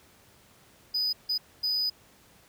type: tone bursts at uneven times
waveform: triangle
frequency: 4978 Hz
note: D#8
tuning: in tune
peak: -24 dBFS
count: 3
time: 0.94-1.13 / 1.29-1.38 / 1.63-1.9 s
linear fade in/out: 10 ms
effects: pink hiss -58 dBFS RMS until 2.48 s + high-pass 60 Hz 12 dB/octave